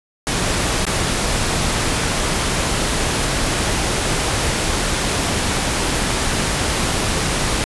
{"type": "noise with dropouts", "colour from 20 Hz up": "pink", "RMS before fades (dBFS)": -19, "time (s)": [0.27, 7.64], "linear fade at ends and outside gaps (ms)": 0, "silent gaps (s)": [0.852, 0.867], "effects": ["resampled to 24000 Hz"]}